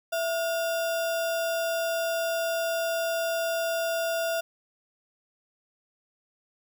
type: tone with sample-and-hold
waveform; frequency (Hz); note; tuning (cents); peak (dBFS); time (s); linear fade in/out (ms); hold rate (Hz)
sine; 664; E5; +12; -25; 0.12-4.41; 10; 2100
effects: none